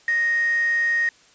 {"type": "tone with quantisation", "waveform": "sine", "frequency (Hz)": 1864.7, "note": "A#6", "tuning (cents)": 0, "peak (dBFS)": -18, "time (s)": [0.08, 1.09], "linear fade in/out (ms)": 2, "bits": 6, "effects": ["white hiss -54 dBFS RMS until 1.34 s", "resampled to 16000 Hz"]}